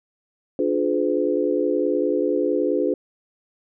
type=chord; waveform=sine; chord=D diminished seventh; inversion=none; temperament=just; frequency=293.7 / 352.4 / 422.9 / 507.5 Hz; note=D4 / F4 / Ab4 / Cb5; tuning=0 / +16 / +31 / +47 cents; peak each=-24 dBFS; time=0.59-2.94 s; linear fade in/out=2 ms; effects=none